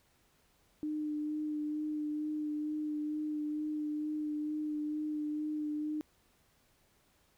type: tone with vibrato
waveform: sine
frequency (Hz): 302.3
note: D#4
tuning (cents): -50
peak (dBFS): -33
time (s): 0.83-6.01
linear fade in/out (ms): 0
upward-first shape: sine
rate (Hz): 2.2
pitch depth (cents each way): 15
effects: pink hiss -70 dBFS RMS until 7.37 s